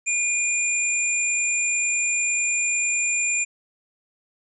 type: tone pair together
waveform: sine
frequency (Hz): 2418 / 7229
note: D7 / A8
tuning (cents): +50 / +46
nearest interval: octave + perfect fifth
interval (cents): 1896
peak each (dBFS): -23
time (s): 0.06-3.45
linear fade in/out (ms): 20
effects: none